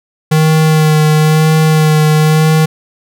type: tone with vibrato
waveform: square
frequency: 155.56 Hz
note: D#3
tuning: in tune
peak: -7 dBFS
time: 0.31-2.66 s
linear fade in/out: 10 ms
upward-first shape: sine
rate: 1 Hz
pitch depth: 20 cents each way
effects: none